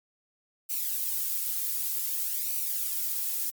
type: noise with flanger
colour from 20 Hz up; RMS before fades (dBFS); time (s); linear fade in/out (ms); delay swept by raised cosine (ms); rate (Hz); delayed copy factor
violet; -30; 0.69-3.51; 20; 0.58 to 2.68; 0.54; -0.55
effects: Opus 48 kbps